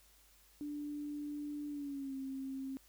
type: tone with pitch glide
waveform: sine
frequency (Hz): 293.7 to 267.8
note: D4 to C4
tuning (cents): 0 to +40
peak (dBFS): -39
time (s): 0.61-2.77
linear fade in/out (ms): 0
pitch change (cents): -160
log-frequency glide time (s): 1.69-2.15
effects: added 50 Hz sine -68 dBFS peak until 2.88 s + white hiss -66 dBFS RMS until 2.88 s